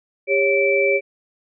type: tone cluster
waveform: sine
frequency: 399.5 / 552 / 2326 Hz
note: G4 / C#5 / D7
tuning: +33 / -7 / -17 cents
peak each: -19 dBFS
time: 0.27-1.01 s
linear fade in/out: 50 ms
effects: none